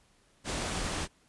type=low-pass noise; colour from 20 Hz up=pink; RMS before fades=-34 dBFS; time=0.44-1.08 s; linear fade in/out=50 ms; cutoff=10000 Hz; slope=48 dB/octave; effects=pink hiss -66 dBFS RMS until 1.28 s + resampled to 24000 Hz